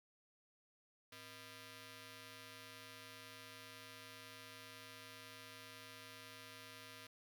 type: ring-modulated tone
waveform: 5% pulse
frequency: 370 Hz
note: F#4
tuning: in tune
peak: -39 dBFS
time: 1.12-7.07 s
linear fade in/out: 5 ms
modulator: 848 Hz
effects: none